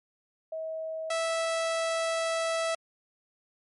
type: tone pair in turn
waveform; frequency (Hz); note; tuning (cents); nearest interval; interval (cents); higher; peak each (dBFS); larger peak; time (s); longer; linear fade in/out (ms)
sine / sawtooth; 640 / 656.5; D#5 / E5; +49 / -7; unison; 44; second; -32 / -23; second; 0.52-1.1 / 1.1-2.75; second; 5
effects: MP3 48 kbps